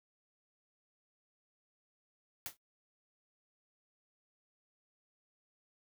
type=noise with exponential decay; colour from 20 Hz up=white; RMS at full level=-37 dBFS; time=2.46-2.57 s; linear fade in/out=1 ms; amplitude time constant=22 ms; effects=noise-tail reverb RT60 0.1 s tail -17 dB re dry